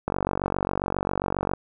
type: click train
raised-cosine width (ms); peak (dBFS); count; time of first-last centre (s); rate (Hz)
1; -10; 70; 0.08-1.536; 47.4
effects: none